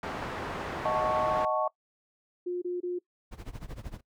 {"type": "low-pass noise", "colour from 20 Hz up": "white", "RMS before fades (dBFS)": -36, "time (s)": [0.03, 1.45], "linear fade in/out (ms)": 2, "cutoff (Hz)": 1200, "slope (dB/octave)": 12}
{"type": "chord", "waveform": "sine", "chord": "D# half-diminished seventh", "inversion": "none", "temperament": "equal", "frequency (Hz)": [622.3, 740, 880, 1108.7], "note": ["D#5", "F#5", "A5", "C#6"], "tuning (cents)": [0, 0, 0, 0], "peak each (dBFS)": [-29, -33, -33, -30], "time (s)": [0.85, 1.68], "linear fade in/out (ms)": 5}
{"type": "tone bursts", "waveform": "sine", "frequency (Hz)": 356.1, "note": "F4", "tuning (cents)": 34, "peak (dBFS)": -29, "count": 3, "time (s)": [2.46, 2.99], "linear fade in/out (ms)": 10, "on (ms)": 160, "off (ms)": 25}
{"type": "noise with tremolo", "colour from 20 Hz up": "brown", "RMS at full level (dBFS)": -37, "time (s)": [3.31, 4.01], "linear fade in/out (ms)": 20, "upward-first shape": "sine", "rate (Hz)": 13, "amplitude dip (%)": 90}
{"effects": ["noise-tail reverb RT60 0.1 s tail -22 dB re dry"]}